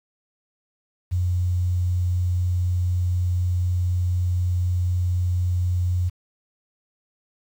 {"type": "tone with quantisation", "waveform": "sine", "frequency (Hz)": 89.6, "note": "F2", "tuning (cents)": 45, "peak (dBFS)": -19, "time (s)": [1.11, 6.1], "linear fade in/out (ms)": 20, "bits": 8, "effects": []}